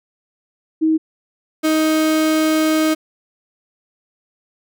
sine / 35% pulse tone pair in turn, 317 / 313.5 Hz, D#4 / D#4, +32 / +13 cents, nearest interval unison, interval 19 cents, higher first, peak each -12 dBFS, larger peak neither, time 0.81-0.98 / 1.63-2.95 s, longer second, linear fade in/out 20 ms, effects none

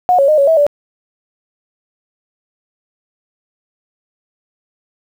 sine tone with pitch steps, 725 / 553 / 613 / 558 / 648 / 581 Hz, F#5 / C#5 / D#5 / C#5 / E5 / D5, -35 / -4 / -26 / +11 / -30 / -19 cents, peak -7 dBFS, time 0.09-0.666 s, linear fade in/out 0 ms, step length 96 ms, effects 7-bit

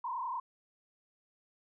sine tone with frequency modulation, 987 Hz, B5, 1 cent flat, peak -34 dBFS, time 0.04-0.4 s, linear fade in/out 5 ms, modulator 31.1 Hz, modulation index 2.2, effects none

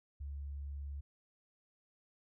sine tone, 70.7 Hz, C#2, 35 cents sharp, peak -40 dBFS, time 0.2-1.01 s, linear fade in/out 10 ms, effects none

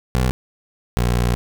20% pulse tone pair in turn, 63.1 / 59.92 Hz, B1 / A#1, +38 / +48 cents, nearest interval minor second, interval 90 cents, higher first, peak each -11 dBFS, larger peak neither, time 0.15-0.31 / 0.97-1.35 s, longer second, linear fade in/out 0 ms, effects none

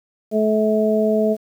harmonic tone, 215.9 Hz, A3, 33 cents flat, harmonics 1 / 2 / 3, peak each -19 / -19 / -19 dBFS, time 0.31-1.37 s, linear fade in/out 50 ms, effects 8-bit

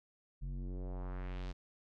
square tone with low-pass filter sweep, 45.75 Hz, F#1, 19 cents flat, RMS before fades -41 dBFS, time 0.41-1.53 s, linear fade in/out 20 ms, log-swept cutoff 130 to 5300 Hz, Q 1.5, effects none

